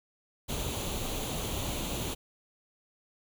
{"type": "noise with comb filter", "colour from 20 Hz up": "pink", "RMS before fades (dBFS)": -34, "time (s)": [0.48, 2.15], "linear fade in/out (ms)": 20, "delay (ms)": 0.29, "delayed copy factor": 0.6, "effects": []}